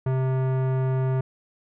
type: tone with tanh clipping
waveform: sine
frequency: 130.8 Hz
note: C3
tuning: in tune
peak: -23 dBFS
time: 0.06-1.21 s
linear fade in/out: 5 ms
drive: 18 dB
effects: none